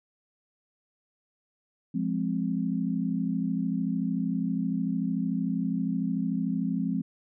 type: chord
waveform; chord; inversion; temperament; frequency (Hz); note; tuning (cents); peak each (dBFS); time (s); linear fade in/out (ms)
sine; F minor; none; equal; 174.61 / 207.7 / 261.6; F3 / Ab3 / C4; 0 / 0 / 0; -30; 1.94-7.02; 10
effects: none